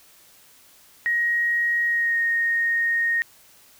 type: tone with pitch glide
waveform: sine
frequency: 1887 to 1857.8 Hz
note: A#6 to A#6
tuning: +21 to -6 cents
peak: -19 dBFS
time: 1.06-3.22 s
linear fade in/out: 0 ms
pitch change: -27 cents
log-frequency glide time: 1.85-2.18 s
effects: white hiss -53 dBFS RMS until 3.79 s